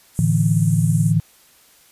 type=band-pass noise; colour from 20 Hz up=white; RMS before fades=-37 dBFS; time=0.14-1.14 s; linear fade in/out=50 ms; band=6900 to 11000 Hz; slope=48 dB/octave
type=chord; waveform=sine; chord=A suspended fourth; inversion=none; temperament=just; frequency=110 / 146.67 / 165 Hz; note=A2 / D3 / E3; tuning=0 / -2 / +2 cents; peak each=-19 / -19 / -17 dBFS; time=0.19-1.2 s; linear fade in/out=0 ms
effects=white hiss -52 dBFS RMS until 1.91 s + resampled to 32000 Hz